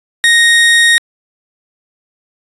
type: tone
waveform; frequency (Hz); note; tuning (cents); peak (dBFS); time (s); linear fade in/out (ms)
30% pulse; 1864.7; A#6; 0; -3; 0.24-0.98; 0
effects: resampled to 24000 Hz